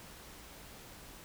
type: silence
effects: pink hiss -52 dBFS RMS until 1.24 s